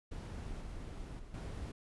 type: noise with level steps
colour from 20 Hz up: brown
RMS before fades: -43 / -45 / -51 / -42 dBFS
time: 0.11-1.72 s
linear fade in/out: 10 ms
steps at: 0.61 / 1.19 / 1.34 s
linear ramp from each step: 2 ms
effects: resampled to 24000 Hz